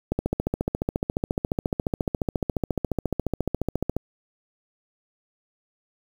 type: click train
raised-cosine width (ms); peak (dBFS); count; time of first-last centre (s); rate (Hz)
2; -10; 56; 0.12-3.966; 14.3
effects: 7-bit